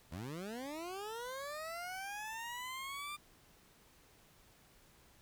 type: linear sweep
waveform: 20% pulse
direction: up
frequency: 73.42 to 1200 Hz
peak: -37 dBFS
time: 0.11-3.17 s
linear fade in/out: 20 ms
effects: pink hiss -65 dBFS RMS until 5.21 s